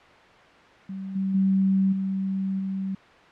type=tone with level steps; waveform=sine; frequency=192.3 Hz; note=G3; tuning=33 cents flat; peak=-31 / -23 / -18 / -24 / -26 dBFS; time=0.89-2.95 s; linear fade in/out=5 ms; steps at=1.15 / 1.34 / 1.92 / 2.59 s; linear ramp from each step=10 ms; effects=white hiss -50 dBFS RMS until 3.31 s + low-pass 2000 Hz 12 dB/octave